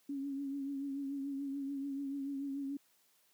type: tone with vibrato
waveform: sine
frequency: 277.2 Hz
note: C#4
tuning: in tune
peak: -36 dBFS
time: 0.09-2.77 s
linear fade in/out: 5 ms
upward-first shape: triangle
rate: 6.9 Hz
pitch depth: 50 cents each way
effects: white hiss -71 dBFS RMS until 3.33 s + high-pass 150 Hz 12 dB/octave